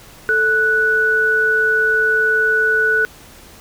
sine tone pair together, 439.7 / 1480 Hz, A4 / F#6, -1 / 0 cents, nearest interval octave + major sixth, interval 2101 cents, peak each -20 / -13 dBFS, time 0.29-3.05 s, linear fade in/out 0 ms, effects pink hiss -42 dBFS RMS until 3.6 s

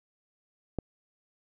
click, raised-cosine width 2 ms, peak -17 dBFS, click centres 0.787 s, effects none

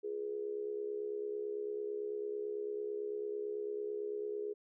sine tone with amplitude modulation, 416.9 Hz, G#4, 7 cents sharp, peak -33 dBFS, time 0.03-4.54 s, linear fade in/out 20 ms, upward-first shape sine, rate 69 Hz, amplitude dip 70%, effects none

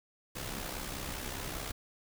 pink noise with amplitude modulation, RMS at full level -37 dBFS, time 0.35-1.72 s, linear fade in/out 10 ms, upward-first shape sine, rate 65 Hz, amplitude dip 55%, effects none

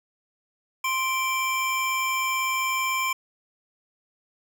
square tone pair together, 1047 / 2342 Hz, C6 / D7, +1 / -5 cents, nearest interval octave + major second, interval 1394 cents, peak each -27 dBFS, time 0.84-3.13 s, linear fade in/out 5 ms, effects none

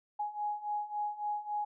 sine beating tone pair, 832 / 835.6 Hz, G#5 / G#5, +3 / +10 cents, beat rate 3.6 Hz, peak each -38 / -35 dBFS, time 0.19-1.65 s, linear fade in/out 10 ms, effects none

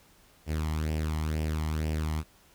sawtooth tone with flanger, 77.78 Hz, D#2, in tune, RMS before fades -30 dBFS, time 0.46-2.24 s, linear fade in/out 50 ms, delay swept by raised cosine 0.37 to 0.99 ms, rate 2.1 Hz, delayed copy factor +0.65, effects pink hiss -60 dBFS RMS until 2.54 s

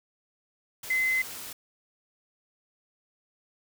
sine tone in noise, 2049 Hz, C7, 37 cents flat, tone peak -23 dBFS, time 0.9-1.22 s, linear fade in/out 5 ms, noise white, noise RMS -40 dBFS, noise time 0.83-1.53 s, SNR +14 dB, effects none

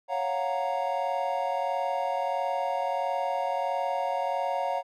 triangle chord, Gb major seventh, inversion second, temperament equal, 554.4 / 698.5 / 740 / 932.3 Hz, Db5 / F5 / Gb5 / Bb5, 0 / 0 / 0 / 0 cents, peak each -30 dBFS, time 0.08-4.83 s, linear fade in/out 50 ms, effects none

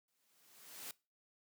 white noise with exponential growth, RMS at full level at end -45 dBFS, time 0.08-0.91 s, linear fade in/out 2 ms, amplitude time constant 180 ms, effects noise-tail reverb RT60 0.3 s tail -22 dB re dry + high-pass 150 Hz 12 dB/octave

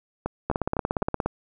two click trains, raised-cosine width 1 ms, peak -12 / -10 dBFS, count 4 / 14, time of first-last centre 0.26-1.021 / 0.5-1.26 s, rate 3.94 / 17.1 Hz, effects none

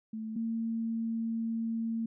sine tone pair in turn, 220 / 227.1 Hz, A3 / A#3, 0 / -45 cents, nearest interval minor second, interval 55 cents, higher second, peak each -35 / -30 dBFS, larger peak second, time 0.13-0.36 / 0.36-2.06 s, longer second, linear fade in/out 5 ms, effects none

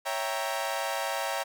sawtooth chord, C# diminished seventh, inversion none, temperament equal, 554.4 / 659.3 / 784 / 932.3 Hz, C#5 / E5 / G5 / Bb5, 0 / 0 / 0 / 0 cents, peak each -31 dBFS, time 0.05-1.44 s, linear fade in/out 20 ms, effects none

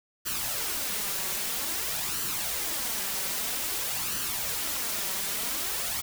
white noise with flanger, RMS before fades -31 dBFS, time 0.25-6.02 s, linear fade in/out 20 ms, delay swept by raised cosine 0.67 to 5.27 ms, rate 0.51 Hz, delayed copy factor +0.55, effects none

